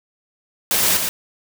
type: noise with echo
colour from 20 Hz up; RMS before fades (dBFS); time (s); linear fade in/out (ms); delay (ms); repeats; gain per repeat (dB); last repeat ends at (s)
white; -18; 0.71-0.97; 0; 120; 1; -4; 1.09
effects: none